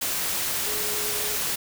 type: tone in noise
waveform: sine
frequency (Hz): 421.6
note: G#4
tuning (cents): +26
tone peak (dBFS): -36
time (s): 0.66-1.36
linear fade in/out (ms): 10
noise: white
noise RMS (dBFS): -27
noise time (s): 0.01-1.56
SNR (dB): -12
effects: none